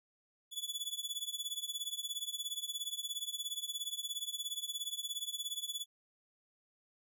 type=tone with tremolo; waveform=sawtooth; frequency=3430 Hz; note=A7; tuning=45 cents flat; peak=-31 dBFS; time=0.51-5.86 s; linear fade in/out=50 ms; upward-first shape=triangle; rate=17 Hz; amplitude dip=95%; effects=none